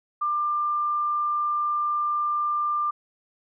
sine tone, 1192 Hz, D6, 25 cents sharp, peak -22 dBFS, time 0.21-2.91 s, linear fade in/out 10 ms, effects none

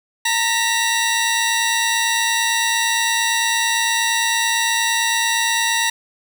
15% pulse tone pair together, 915 / 1938.8 Hz, A#5 / B6, -32 / -32 cents, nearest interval octave + minor second, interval 1300 cents, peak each -13 dBFS, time 0.25-5.9 s, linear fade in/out 5 ms, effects none

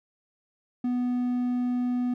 triangle tone, 246.9 Hz, B3, in tune, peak -22 dBFS, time 0.84-2.14 s, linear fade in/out 5 ms, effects none

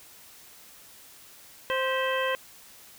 harmonic tone with a mistuned harmonic, 523.3 Hz, C5, in tune, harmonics 1 / 2 / 3 / 4 / 5 / 6, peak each -28 / -31 / -33 / -34 / -35 / -36 dBFS, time 1.7-2.35 s, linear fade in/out 0 ms, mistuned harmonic 4, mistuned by -130 cents, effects white hiss -51 dBFS RMS until 2.98 s

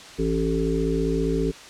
harmonic tone, 55 Hz, A1, in tune, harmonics 1 / 3 / 5 / 7 / 8, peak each -27 / -27 / -27 / -27 / -27 dBFS, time 0.18-1.52 s, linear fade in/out 20 ms, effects white hiss -42 dBFS RMS until 1.69 s + low-pass 6000 Hz 12 dB/octave

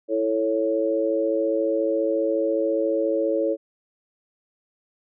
sine chord, A major, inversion second, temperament equal, 329.6 / 440 / 554.4 Hz, E4 / A4 / C#5, 0 / 0 / 0 cents, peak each -25 / -25 / -23 dBFS, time 0.08-3.57 s, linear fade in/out 50 ms, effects none

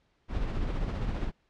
brown noise with tremolo, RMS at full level -29 dBFS, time 0.28-1.32 s, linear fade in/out 50 ms, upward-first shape sine, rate 15 Hz, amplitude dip 40%, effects pink hiss -71 dBFS RMS until 1.49 s + low-pass 4000 Hz 12 dB/octave

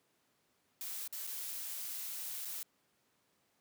blue noise with dropouts, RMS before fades -42 dBFS, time 0.81-2.63 s, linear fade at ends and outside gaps 1 ms, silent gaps 1.077-1.126 / 1.269-1.273 / 2.449-2.454 s, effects pink hiss -75 dBFS RMS until 3.6 s + high-pass 150 Hz 12 dB/octave

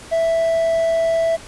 triangle tone with quantisation, 659.3 Hz, E5, in tune, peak -13 dBFS, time 0.11-1.37 s, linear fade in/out 20 ms, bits 7, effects pink hiss -39 dBFS RMS until 1.47 s + resampled to 24000 Hz

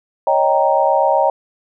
sine chord, Eb dominant seventh, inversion third, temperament equal, 554.4 / 622.3 / 784 / 932.3 Hz, Db5 / Eb5 / G5 / Bb5, 0 / 0 / 0 / 0 cents, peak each -17 dBFS, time 0.27-1.3 s, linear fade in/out 2 ms, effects none

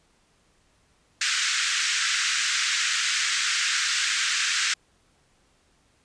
pink band-pass noise, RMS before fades -25 dBFS, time 1.21-4.74 s, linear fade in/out 5 ms, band 1400 to 7900 Hz, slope 48 dB/octave, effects pink hiss -64 dBFS RMS until 6.04 s + resampled to 22050 Hz

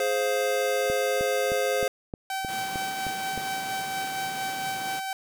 square chord, F minor, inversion first, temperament just, 419.1 / 523.8 / 698.5 Hz, Ab4 / C5 / F5, +16 / +2 / 0 cents, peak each -30 / -26 / -32 dBFS, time 0-1.88 s, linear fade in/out 2 ms
click train, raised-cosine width 2 ms, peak -20 dBFS, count 9, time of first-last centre 0.9-3.377 s, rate 3.23 Hz
sawtooth tone with tremolo, 770 Hz, G5, 31 cents flat, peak -24 dBFS, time 2.3-5.13 s, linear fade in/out 2 ms, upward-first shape sine, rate 4.3 Hz, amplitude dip 30%
pink high-pass noise, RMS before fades -40 dBFS, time 2.48-5 s, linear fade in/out 10 ms, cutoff 130 Hz, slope 24 dB/octave
effects none

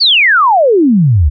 sine exponential sweep, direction down, 4737 to 65.9 Hz, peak -5 dBFS, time 0-1.3 s, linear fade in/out 20 ms, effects none

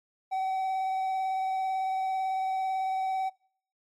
triangle tone with vibrato, 761 Hz, F#5, 48 cents sharp, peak -25 dBFS, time 0.31-3.3 s, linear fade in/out 20 ms, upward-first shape square, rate 18 Hz, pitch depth 11 cents each way, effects noise-tail reverb RT60 0.6 s tail -26 dB re dry + MP3 64 kbps

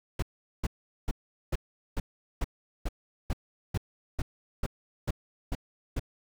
brown noise bursts, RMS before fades -28 dBFS, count 14, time 0.19-5.996 s, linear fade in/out 5 ms, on 34 ms, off 410 ms, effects none

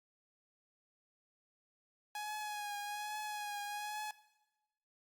sawtooth tone with vibrato, 834 Hz, G#5, 7 cents sharp, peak -36 dBFS, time 2.15-4.11 s, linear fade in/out 2 ms, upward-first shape triangle, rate 1.2 Hz, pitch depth 37 cents each way, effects noise-tail reverb RT60 1.0 s tail -17 dB re dry + Opus 48 kbps

